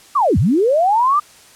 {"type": "linear two-way sweep", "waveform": "sine", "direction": "down then up", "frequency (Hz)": [1223, 74.1, 1223], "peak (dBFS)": -11, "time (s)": [0.15, 1.2], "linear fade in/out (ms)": 10, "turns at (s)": 0.38, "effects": ["white hiss -45 dBFS RMS until 1.55 s", "low-pass 10000 Hz 12 dB/octave"]}